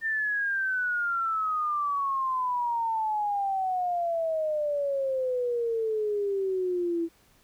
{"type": "exponential sweep", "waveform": "sine", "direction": "down", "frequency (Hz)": [1809, 329.6], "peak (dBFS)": -25, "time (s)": [0.01, 7.09], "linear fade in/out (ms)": 50, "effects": ["pink hiss -62 dBFS RMS until 7.43 s"]}